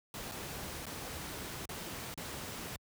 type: noise with dropouts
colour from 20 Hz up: pink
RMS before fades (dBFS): -42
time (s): 0.14-2.76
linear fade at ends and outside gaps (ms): 1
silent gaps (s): 0.314-0.319 / 0.856-0.866 / 1.655-1.691 / 2.141-2.176
effects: high-pass 60 Hz 12 dB/octave